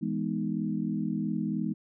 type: chord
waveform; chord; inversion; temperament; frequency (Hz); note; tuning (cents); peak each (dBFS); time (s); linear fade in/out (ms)
sine; E major seventh; none; equal; 164.81 / 207.7 / 246.9 / 311.1; E3 / G#3 / B3 / D#4; 0 / 0 / 0 / 0; -34 / -31 / -34 / -35; 0.01-1.74; 20
effects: none